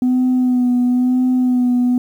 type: tone with vibrato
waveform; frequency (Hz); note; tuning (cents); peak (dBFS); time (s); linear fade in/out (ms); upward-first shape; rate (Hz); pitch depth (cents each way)
sine; 250.2; B3; +23; -10; 0.02-1.98; 2; sine; 1; 28
effects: tanh soft clip ceiling -10 dBFS + 8-bit